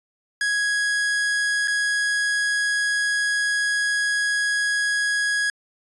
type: tone with dropouts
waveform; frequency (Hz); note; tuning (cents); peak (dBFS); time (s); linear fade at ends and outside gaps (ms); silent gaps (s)
45% pulse; 1661.2; G#6; 0; -20; 0.41-5.5; 2; 1.675-1.68
effects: resampled to 24000 Hz